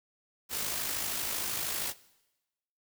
white noise with amplitude modulation, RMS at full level -32 dBFS, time 0.49-1.94 s, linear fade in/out 50 ms, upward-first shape sine, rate 52.8 Hz, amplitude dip 40%, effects noise-tail reverb RT60 1.0 s tail -20 dB re dry

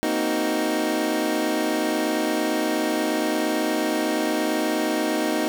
25% pulse chord, C half-diminished seventh, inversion third, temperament equal with one note detuned, 233.1 / 261.6 / 311.1 / 371.9 Hz, Bb3 / C4 / Eb4 / Gb4, 0 / 0 / 0 / +9 cents, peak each -25 / -26 / -20 / -26 dBFS, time 0.03-5.48 s, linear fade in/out 0 ms, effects none

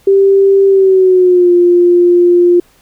sine tone with pitch glide, 392 to 351.3 Hz, G4 to F4, 0 to +10 cents, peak -4 dBFS, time 0.07-2.6 s, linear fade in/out 5 ms, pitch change -190 cents, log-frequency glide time 0.67-1.52 s, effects pink hiss -49 dBFS RMS until 2.81 s

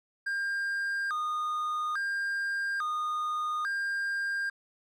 triangle tone with vibrato, 1402 Hz, F6, 6 cents sharp, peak -27 dBFS, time 0.26-4.5 s, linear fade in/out 10 ms, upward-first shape square, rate 0.59 Hz, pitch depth 230 cents each way, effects none

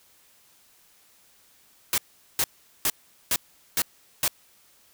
white noise bursts, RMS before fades -23 dBFS, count 6, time 1.93-4.28 s, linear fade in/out 2 ms, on 50 ms, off 410 ms, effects white hiss -59 dBFS RMS until 4.93 s

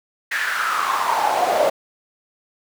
brown noise with high-pass filter sweep, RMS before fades -20 dBFS, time 0.31-1.7 s, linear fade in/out 10 ms, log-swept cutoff 1800 to 570 Hz, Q 6.2, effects none

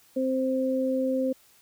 sine tone pair together, 261.6 / 523.2 Hz, C4 / C5, 0 / 0 cents, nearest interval octave, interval 1200 cents, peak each -26 dBFS, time 0.16-1.33 s, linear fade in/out 10 ms, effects white hiss -59 dBFS RMS until 1.61 s

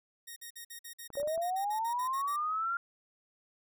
5% pulse tone bursts, 1864.7 Hz, A#6, in tune, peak -33 dBFS, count 15, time 0.27-2.365 s, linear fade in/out 10 ms, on 93 ms, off 50 ms
clicks, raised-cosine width 1 ms, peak -35 dBFS, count 6, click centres 1.103 / 1.154 / 1.2 / 1.231 / 1.275 / 1.377 s
sine linear sweep, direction up, 554.4 to 1400 Hz, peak -30 dBFS, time 1.17-2.77 s, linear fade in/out 2 ms
effects none

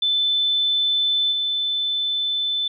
sine tone with level steps, 3520 Hz, A7, in tune, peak -17 / -20 dBFS, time 0.02-2.68 s, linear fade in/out 5 ms, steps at 1.31 s, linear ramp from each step 20 ms, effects none

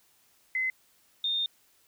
sine tone pair in turn, 2046 / 3646 Hz, C7 / A#7, -39 / -39 cents, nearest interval minor seventh, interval 1000 cents, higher second, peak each -26 dBFS, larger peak neither, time 0.55-0.7 / 1.24-1.46 s, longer second, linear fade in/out 2 ms, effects white hiss -65 dBFS RMS until 1.87 s

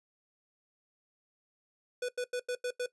square tone bursts, 494.2 Hz, B4, 1 cent sharp, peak -32 dBFS, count 6, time 2.02-2.862 s, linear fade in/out 5 ms, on 67 ms, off 88 ms, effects noise-tail reverb RT60 0.1 s tail -17 dB re dry + resampled to 24000 Hz

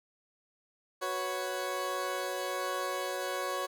20% pulse chord, F# suspended fourth, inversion none, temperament equal, 370 / 493.9 / 554.4 Hz, F#4 / B4 / C#5, 0 / 0 / 0 cents, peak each -33 / -35 / -30 dBFS, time 1.01-3.67 s, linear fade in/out 20 ms, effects none

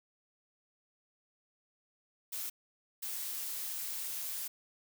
blue noise bursts at uneven times, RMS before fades -39 dBFS, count 2, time 2.32-2.5 / 3.02-4.48 s, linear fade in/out 10 ms, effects none

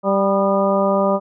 harmonic tone with a mistuned harmonic, 196.4 Hz, G3, 4 cents sharp, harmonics 1 / 2 / 3 / 4 / 5 / 6, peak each -20 / -23 / -17 / -26 / -24 / -24 dBFS, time 0.03-1.2 s, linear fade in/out 50 ms, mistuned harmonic 6, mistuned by +55 cents, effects none

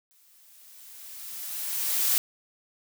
blue noise with exponential growth, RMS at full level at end -22 dBFS, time 0.11-2.18 s, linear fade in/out 0 ms, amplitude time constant 450 ms, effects none

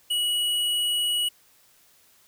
square tone, 2921 Hz, F#7, 23 cents flat, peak -23 dBFS, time 0.1-1.29 s, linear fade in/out 10 ms, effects white hiss -59 dBFS RMS until 2.27 s

